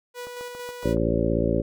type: tone with tremolo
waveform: sawtooth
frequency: 489.5 Hz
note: B4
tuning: 15 cents flat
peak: -29 dBFS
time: 0.14-0.96 s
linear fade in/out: 50 ms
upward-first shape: square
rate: 4.4 Hz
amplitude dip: 30%
type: click train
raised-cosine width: 1 ms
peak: -28 dBFS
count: 6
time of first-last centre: 0.27-0.97 s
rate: 7.14 Hz
type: harmonic tone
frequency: 56.6 Hz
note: A1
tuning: 50 cents sharp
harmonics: 1 / 2 / 3 / 4 / 5 / 6 / 7 / 9 / 10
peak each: -29 / -29 / -29 / -29 / -29 / -29 / -29 / -29 / -29 dBFS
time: 0.84-1.62 s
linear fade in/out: 10 ms
effects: none